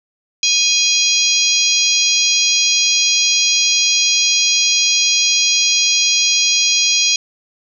harmonic tone with a mistuned harmonic, 817 Hz, G#5, 29 cents flat, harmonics 3 / 4 / 5 / 6 / 7 / 8, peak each -19 / -19 / -19 / -19 / -19 / -19 dBFS, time 0.43-7.16 s, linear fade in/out 2 ms, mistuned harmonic 3, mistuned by +19 cents, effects none

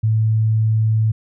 sine tone, 110 Hz, A2, in tune, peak -13 dBFS, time 0.03-1.12 s, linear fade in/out 10 ms, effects none

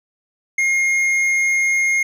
sine tone with hard clipping, 2138 Hz, C7, 37 cents sharp, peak -16 dBFS, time 0.58-2.03 s, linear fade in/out 5 ms, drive 6 dB, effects none

